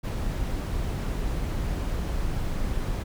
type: noise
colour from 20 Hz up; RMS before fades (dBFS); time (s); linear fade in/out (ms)
brown; -28; 0.03-3.04; 20
effects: none